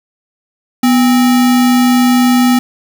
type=tone with sample-and-hold; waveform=sine; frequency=246.9 Hz; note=B3; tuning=in tune; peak=-6 dBFS; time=0.83-2.59 s; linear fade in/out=5 ms; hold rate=1050 Hz; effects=none